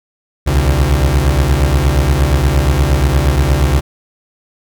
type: beating tone pair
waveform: 30% pulse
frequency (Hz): 64.8 / 73.3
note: C2 / D2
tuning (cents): -16 / -3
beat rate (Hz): 8.5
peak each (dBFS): -10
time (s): 0.46-3.81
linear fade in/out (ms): 20
effects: none